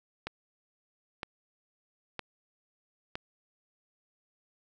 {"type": "click train", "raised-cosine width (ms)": 0.3, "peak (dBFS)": -19, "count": 4, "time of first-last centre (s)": [0.27, 3.155], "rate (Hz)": 1.04, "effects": []}